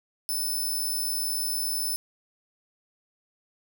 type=tone with amplitude modulation; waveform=5% pulse; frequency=5274 Hz; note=E8; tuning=in tune; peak=-19 dBFS; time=0.29-1.96 s; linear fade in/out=0 ms; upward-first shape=sine; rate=191 Hz; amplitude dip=40%; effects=none